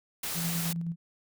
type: noise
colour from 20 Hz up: white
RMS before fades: -34 dBFS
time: 0.23-0.73 s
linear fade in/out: 5 ms
type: tone with tremolo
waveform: sine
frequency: 168.3 Hz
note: E3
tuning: 36 cents sharp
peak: -29 dBFS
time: 0.34-0.96 s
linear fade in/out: 50 ms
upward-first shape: square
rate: 9.5 Hz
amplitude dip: 30%
effects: none